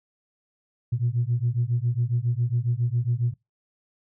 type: beating tone pair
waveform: sine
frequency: 116.54 / 123.84 Hz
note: A#2 / B2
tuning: 0 / +5 cents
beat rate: 7.3 Hz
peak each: -24 / -24 dBFS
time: 0.92-3.34 s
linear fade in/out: 10 ms
effects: noise-tail reverb RT60 0.2 s tail -23 dB re dry + tanh soft clip ceiling -15 dBFS